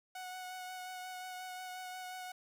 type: tone with vibrato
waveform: sawtooth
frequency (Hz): 737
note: F#5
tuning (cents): -7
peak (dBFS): -39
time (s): 0.15-2.32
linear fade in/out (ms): 5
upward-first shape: sine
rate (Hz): 5.6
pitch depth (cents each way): 14
effects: 11-bit